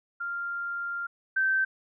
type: tone pair in turn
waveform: sine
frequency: 1394 / 1550.9 Hz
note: F6 / G6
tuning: -4 / -19 cents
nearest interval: major second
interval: 185 cents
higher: second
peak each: -30 / -22 dBFS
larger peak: second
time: 0.2-1.07 / 1.36-1.65 s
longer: first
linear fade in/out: 10 ms
effects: none